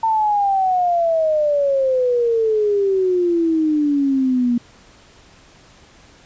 sine exponential sweep, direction down, 906 to 237 Hz, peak -14 dBFS, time 0.03-4.58 s, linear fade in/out 5 ms, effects pink hiss -48 dBFS RMS until 6.25 s + resampled to 16000 Hz

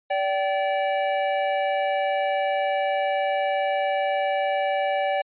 square tone pair together, 578 / 770.7 Hz, D5 / G5, -28 / -30 cents, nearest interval perfect fourth, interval 498 cents, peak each -25 dBFS, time 0.1-5.22 s, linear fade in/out 10 ms, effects resampled to 8000 Hz

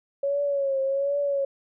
sine tone with vibrato, 554.4 Hz, C#5, in tune, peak -22 dBFS, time 0.23-1.45 s, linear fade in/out 5 ms, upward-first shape triangle, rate 1.3 Hz, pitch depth 64 cents each way, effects none

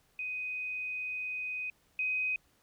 sine tone pair in turn, 2502 / 2513 Hz, D#7 / D#7, +9 / +17 cents, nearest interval unison, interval 8 cents, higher second, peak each -34 / -29 dBFS, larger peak second, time 0.19-1.7 / 1.99-2.36 s, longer first, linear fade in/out 2 ms, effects pink hiss -69 dBFS RMS until 2.62 s

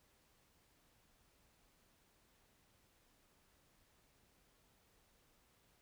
silence, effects pink hiss -73 dBFS RMS until 5.81 s

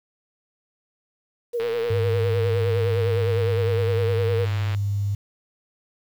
sine tone with vibrato, 466.5 Hz, A#4, 1 cent sharp, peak -22 dBFS, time 1.53-4.46 s, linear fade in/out 20 ms, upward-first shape sine, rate 9.8 Hz, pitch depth 55 cents each way
click train, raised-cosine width 0.3 ms, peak -18 dBFS, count 363, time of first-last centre 1.6-4.748 s, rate 115 Hz
sine tone with pitch glide, 102.2 to 100.85 Hz, G#2 to G2, -27 to +50 cents, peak -21 dBFS, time 1.9-5.15 s, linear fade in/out 5 ms, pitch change -23 cents, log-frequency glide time 2.17-4.97 s
effects 8-bit

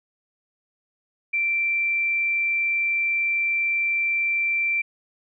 sine tone, 2349 Hz, D7, in tune, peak -20 dBFS, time 1.33-4.82 s, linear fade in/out 10 ms, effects none

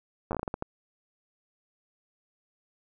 slowing click train, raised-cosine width 1 ms, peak -17 dBFS, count 10, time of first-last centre 0.31-0.624 s, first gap 9 ms, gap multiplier 1.32, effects none

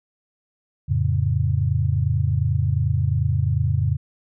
sine chord, F augmented, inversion none, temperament equal, 87.31 / 110 / 138.59 Hz, F2 / A2 / C#3, 0 / 0 / 0 cents, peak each -22 dBFS, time 0.88-3.97 s, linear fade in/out 20 ms, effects none

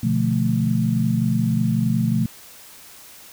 sine chord, B half-diminished seventh, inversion none, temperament equal, 123.47 / 146.83 / 174.61 / 220 Hz, B2 / D3 / F3 / A3, 0 / 0 / 0 / 0 cents, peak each -22 / -26 / -23 / -21 dBFS, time 0.03-2.26 s, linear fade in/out 5 ms, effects white hiss -44 dBFS RMS until 3.32 s

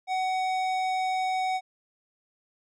sine tone with tanh clipping, 749 Hz, F#5, 21 cents sharp, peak -27 dBFS, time 0.07-1.61 s, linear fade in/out 50 ms, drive 15 dB, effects none

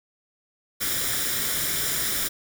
white noise with comb filter, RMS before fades -26 dBFS, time 0.8-2.29 s, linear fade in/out 20 ms, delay 0.56 ms, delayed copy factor +0.6, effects none

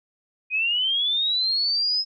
sine linear sweep, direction up, 2473 to 5150 Hz, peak -20 dBFS, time 0.5-2.05 s, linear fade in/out 50 ms, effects none

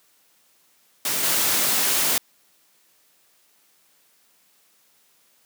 white noise with level steps, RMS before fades -24 / -21 dBFS, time 1.05-2.18 s, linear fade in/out 2 ms, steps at 1.23 s, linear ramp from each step 2 ms, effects white hiss -61 dBFS RMS until 5.45 s + high-pass 150 Hz 12 dB/octave

